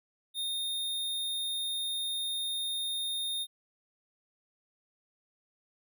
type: tone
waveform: square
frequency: 3670 Hz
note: A#7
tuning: 28 cents flat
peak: -32 dBFS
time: 0.34-3.47 s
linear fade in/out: 50 ms
effects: none